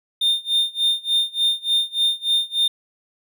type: tone with tremolo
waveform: triangle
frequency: 3628 Hz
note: A#7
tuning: 48 cents flat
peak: -13 dBFS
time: 0.21-2.68 s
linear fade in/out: 5 ms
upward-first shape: sine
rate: 3.4 Hz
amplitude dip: 95%
effects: none